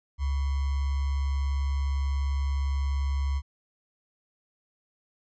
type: tone with sample-and-hold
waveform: sine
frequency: 69.3 Hz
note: C#2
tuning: in tune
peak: -24 dBFS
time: 0.18-3.42 s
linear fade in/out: 50 ms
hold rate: 1050 Hz
effects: resampled to 16000 Hz